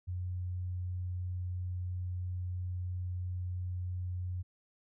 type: tone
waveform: sine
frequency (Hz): 90.3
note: F#2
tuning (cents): -42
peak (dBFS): -34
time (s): 0.07-4.43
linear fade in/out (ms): 20
effects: none